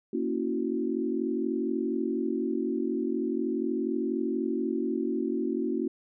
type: chord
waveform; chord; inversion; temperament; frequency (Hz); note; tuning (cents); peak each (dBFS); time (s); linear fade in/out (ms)
sine; F# dominant seventh; first; equal; 233.1 / 277.2 / 329.6 / 370; A#3 / C#4 / E4 / F#4; 0 / 0 / 0 / 0; -32; 0.13-5.88; 5
effects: none